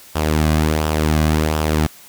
sawtooth tone with flanger, 77.4 Hz, D#2, 9 cents flat, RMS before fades -17 dBFS, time 0.15-1.87 s, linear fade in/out 10 ms, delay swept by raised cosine 0.46 to 2.26 ms, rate 1.4 Hz, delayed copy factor -0.5, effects white hiss -43 dBFS RMS until 2.08 s

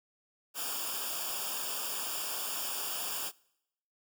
white noise with comb filter, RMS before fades -36 dBFS, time 0.54-3.32 s, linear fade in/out 50 ms, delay 0.49 ms, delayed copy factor -0.9, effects noise-tail reverb RT60 0.8 s tail -24 dB re dry

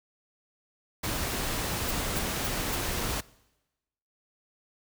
pink noise, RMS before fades -31 dBFS, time 1.03-3.21 s, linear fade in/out 10 ms
violet noise bursts, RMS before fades -33 dBFS, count 4, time 1.88-2.754 s, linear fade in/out 5 ms, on 31 ms, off 250 ms
effects noise-tail reverb RT60 1.0 s tail -22 dB re dry

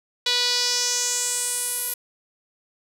sawtooth tone with band-pass filter sweep, 490 Hz, B4, 14 cents flat, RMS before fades -24 dBFS, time 0.26-1.94 s, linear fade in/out 5 ms, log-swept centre 3900 to 12000 Hz, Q 3.3, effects none

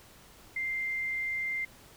sine tone, 2093 Hz, C7, in tune, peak -30 dBFS, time 0.56-1.65 s, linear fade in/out 5 ms, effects pink hiss -55 dBFS RMS until 1.96 s

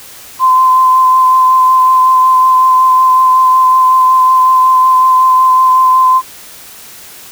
sine tone with vibrato, 1031 Hz, C6, 26 cents flat, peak -4 dBFS, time 0.39-6.22 s, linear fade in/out 50 ms, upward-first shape sine, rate 5.4 Hz, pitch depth 13 cents each way, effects white hiss -33 dBFS RMS until 7.31 s

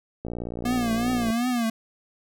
click train, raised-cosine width 2 ms, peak -19 dBFS, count 63, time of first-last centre 0.25-1.303 s, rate 58.9 Hz
square tone with vibrato, 238 Hz, A#3, 36 cents sharp, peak -23 dBFS, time 0.65-1.7 s, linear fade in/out 5 ms, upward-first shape triangle, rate 2.7 Hz, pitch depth 120 cents each way
effects none

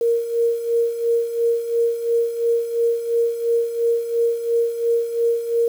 sine tone with tremolo, 466.2 Hz, A#4, in tune, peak -14 dBFS, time 0.01-5.68 s, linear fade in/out 2 ms, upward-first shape sine, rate 2.9 Hz, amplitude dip 70%, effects 7-bit

